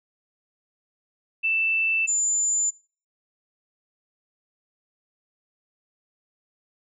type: tone pair in turn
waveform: sine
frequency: 2655 / 7088 Hz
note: E7 / A8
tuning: +12 / +12 cents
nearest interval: octave + perfect fourth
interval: 1700 cents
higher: second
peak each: -20 dBFS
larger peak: neither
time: 1.43-2.07 / 2.07-2.71 s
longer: neither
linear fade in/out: 20 ms
effects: noise-tail reverb RT60 0.4 s tail -23 dB re dry